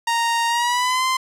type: tone with pitch glide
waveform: sawtooth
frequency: 930 to 1037.9 Hz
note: A#5 to C6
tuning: -4 to -14 cents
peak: -14 dBFS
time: 0.07-1.17 s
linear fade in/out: 5 ms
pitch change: +190 cents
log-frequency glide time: 0.48-1.05 s
effects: low-pass 10000 Hz 12 dB/octave